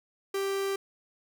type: tone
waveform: 45% pulse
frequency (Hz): 392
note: G4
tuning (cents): 0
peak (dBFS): -28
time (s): 0.34-0.76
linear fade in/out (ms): 5
effects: none